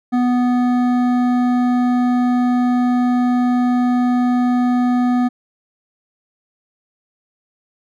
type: tone with hard clipping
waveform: sine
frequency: 246.9 Hz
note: B3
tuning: in tune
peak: -15 dBFS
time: 0.12-5.29 s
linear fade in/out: 20 ms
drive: 11 dB
effects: none